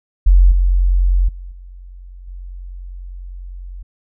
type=tone with level steps; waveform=sine; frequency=45 Hz; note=F#1; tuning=47 cents flat; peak=-5 / -10 / -28 / -33 / -28 dBFS; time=0.26-3.83 s; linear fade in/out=10 ms; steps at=0.51 / 1.28 / 1.51 / 2.27 s; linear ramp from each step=10 ms; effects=none